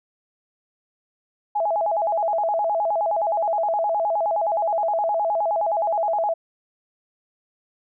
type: tone with vibrato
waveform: sine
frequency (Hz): 742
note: F#5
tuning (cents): +5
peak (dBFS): -19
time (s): 1.55-6.34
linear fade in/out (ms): 10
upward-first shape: square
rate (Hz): 9.6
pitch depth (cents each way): 200
effects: none